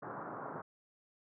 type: band-pass noise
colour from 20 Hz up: white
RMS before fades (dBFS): -44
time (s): 0.02-0.62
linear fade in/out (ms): 10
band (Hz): 110 to 1400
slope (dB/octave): 48
effects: none